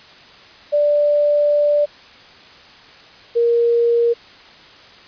sine tone pair in turn, 587.3 / 469.7 Hz, D5 / A#4, 0 / +13 cents, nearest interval major third, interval 387 cents, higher first, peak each -12 dBFS, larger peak neither, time 0.72-1.86 / 3.35-4.14 s, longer first, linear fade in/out 20 ms, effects white hiss -43 dBFS RMS until 5.07 s + resampled to 11025 Hz

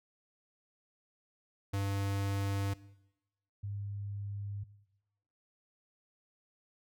square / sine tone pair in turn, 99.1 / 101.12 Hz, G2 / G#2, +19 / -46 cents, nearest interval unison, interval 35 cents, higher second, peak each -32 / -36 dBFS, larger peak first, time 1.73-2.74 / 3.63-4.64 s, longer neither, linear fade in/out 10 ms, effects noise-tail reverb RT60 0.9 s tail -19 dB re dry

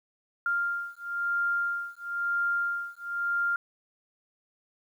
sine beating tone pair, 1396.9 / 1397.9 Hz, F6 / F6, 0 / +1 cents, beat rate 1 Hz, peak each -30 dBFS, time 0.46-3.56 s, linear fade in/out 2 ms, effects 10-bit

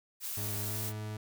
blue noise, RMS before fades -38 dBFS, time 0.2-0.93 s, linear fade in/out 50 ms
40% pulse tone with pitch glide, 103.83 to 107 Hz, G#2 to A2, 0 to -48 cents, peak -36 dBFS, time 0.37-1.17 s, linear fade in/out 5 ms, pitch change +52 cents, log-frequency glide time 0.63-0.78 s
effects none

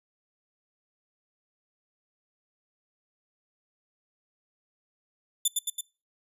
10% pulse tone with echo, 3526 Hz, A7, 3 cents sharp, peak -13 dBFS, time 5.45-5.48 s, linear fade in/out 5 ms, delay 110 ms, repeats 3, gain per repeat -3 dB, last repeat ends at 5.81 s, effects noise-tail reverb RT60 0.3 s tail -22 dB re dry + resampled to 32000 Hz

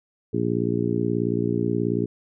harmonic tone, 58.5 Hz, A#1, 7 cents sharp, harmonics 2 / 3 / 4 / 5 / 6 / 7, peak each -28 / -28 / -28 / -28 / -28 / -28 dBFS, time 0.33-2.06 s, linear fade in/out 10 ms, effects none

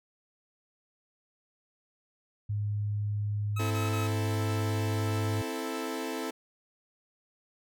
sine tone, 103.8 Hz, G#2, in tune, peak -28 dBFS, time 2.49-5.42 s, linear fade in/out 10 ms
25% pulse tone bursts, 1283 Hz, E6, 47 cents flat, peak -33 dBFS, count 3, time 3.56-4.076 s, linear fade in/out 10 ms, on 150 ms, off 33 ms
sawtooth chord, A minor, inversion first, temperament equal, 261.6 / 329.6 / 440 Hz, C4 / E4 / A4, 0 / 0 / 0 cents, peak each -33 dBFS, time 3.59-6.31 s, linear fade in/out 10 ms
effects none

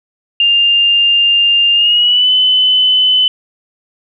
sine tone with pitch glide, 2802 to 3021 Hz, F7 to F#7, +5 to +35 cents, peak -7 dBFS, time 0.4-3.28 s, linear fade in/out 2 ms, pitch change +130 cents, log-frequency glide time 1.73-2.32 s, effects none

